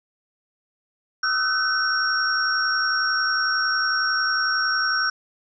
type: tone cluster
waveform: sine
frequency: 1265 / 1336 / 1516 / 5560 Hz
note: D#6 / E6 / F#6 / F8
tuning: +28 / +23 / +42 / -9 cents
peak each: -29 / -28 / -22 / -25 dBFS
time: 1.23-5.1 s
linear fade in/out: 5 ms
effects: none